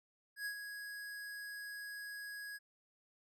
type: tone with ADSR envelope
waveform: square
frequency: 1661.2 Hz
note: G#6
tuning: in tune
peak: -38 dBFS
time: 0.36-2.59 s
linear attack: 98 ms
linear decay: 84 ms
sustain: -7 dB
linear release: 31 ms
effects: none